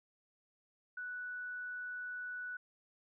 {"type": "tone", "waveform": "sine", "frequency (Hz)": 1480, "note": "F#6", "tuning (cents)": 0, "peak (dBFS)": -40, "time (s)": [0.97, 2.57], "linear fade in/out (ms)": 5, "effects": []}